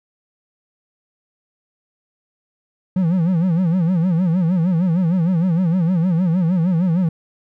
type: tone with vibrato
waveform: triangle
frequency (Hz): 174.61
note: F3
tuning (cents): 0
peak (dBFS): -12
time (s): 2.96-7.09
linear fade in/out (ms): 5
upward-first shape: sine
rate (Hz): 6.5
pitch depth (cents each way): 150
effects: none